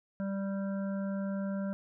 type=harmonic tone; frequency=196 Hz; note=G3; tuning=in tune; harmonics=1 / 3 / 5 / 7 / 8; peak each=-32 / -40 / -53 / -50 / -52 dBFS; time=0.2-1.73 s; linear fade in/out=0 ms; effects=none